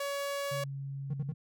sawtooth tone, 563 Hz, C#5, 27 cents sharp, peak -29 dBFS, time 0-0.64 s, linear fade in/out 5 ms
sine tone with pitch glide, 138.7 to 137.74 Hz, C#3 to C#3, +1 to -11 cents, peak -36 dBFS, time 0.51-1.34 s, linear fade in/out 10 ms, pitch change -12 cents, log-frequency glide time 0.62-0.72 s
triangle tone bursts, 155.56 Hz, D#3, in tune, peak -31 dBFS, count 3, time 1.1-1.323 s, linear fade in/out 5 ms, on 37 ms, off 56 ms
effects none

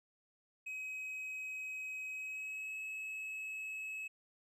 triangle tone with pitch glide, 2538 to 2578 Hz, D#7 to E7, +34 to -39 cents, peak -39 dBFS, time 0.66-4.08 s, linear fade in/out 10 ms, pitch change +27 cents, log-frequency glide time 2.11-2.78 s, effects none

